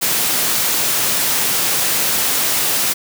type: high-pass noise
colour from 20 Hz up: white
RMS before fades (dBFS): -17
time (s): 0.01-2.94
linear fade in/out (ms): 20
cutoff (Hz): 100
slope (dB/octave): 24
effects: none